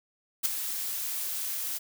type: noise with ADSR envelope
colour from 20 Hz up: blue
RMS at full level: -23 dBFS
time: 0.43-1.79 s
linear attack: 25 ms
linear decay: 10 ms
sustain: -10 dB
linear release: 22 ms
effects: none